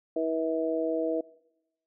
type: harmonic tone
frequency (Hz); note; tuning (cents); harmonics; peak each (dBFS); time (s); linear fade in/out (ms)
161.4; E3; -36; 2 / 3 / 4; -30 / -30 / -30; 0.16-1.21; 5
effects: noise-tail reverb RT60 0.9 s tail -22 dB re dry